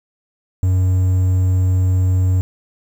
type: tone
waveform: triangle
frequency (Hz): 92.5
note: F#2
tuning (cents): 0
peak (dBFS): -10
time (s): 0.63-2.41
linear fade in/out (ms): 0
effects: 7-bit